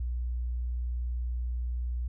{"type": "tone", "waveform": "sine", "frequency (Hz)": 60.5, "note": "B1", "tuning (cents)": -35, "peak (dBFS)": -29, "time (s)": [0, 2.08], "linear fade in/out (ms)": 5, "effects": []}